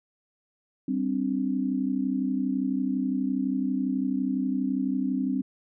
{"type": "chord", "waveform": "sine", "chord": "G suspended fourth", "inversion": "none", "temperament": "equal", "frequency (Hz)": [196, 261.6, 293.7], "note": ["G3", "C4", "D4"], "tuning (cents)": [0, 0, 0], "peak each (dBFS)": [-30, -26, -32], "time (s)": [0.88, 5.42], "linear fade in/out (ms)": 5, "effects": []}